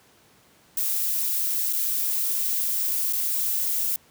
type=noise with dropouts; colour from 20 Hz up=violet; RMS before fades=-25 dBFS; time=0.77-3.96 s; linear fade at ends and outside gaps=2 ms; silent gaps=1.728-1.732 / 3.127-3.132 s; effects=pink hiss -57 dBFS RMS until 4.1 s + high-pass 100 Hz 12 dB/octave